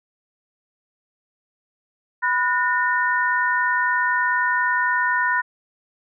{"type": "tone cluster", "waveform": "sine", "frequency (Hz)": [991, 1459, 1822], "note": ["B5", "F#6", "A#6"], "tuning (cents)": [6, -25, -40], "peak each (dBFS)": -22, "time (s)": [2.22, 5.42], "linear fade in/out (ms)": 20, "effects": []}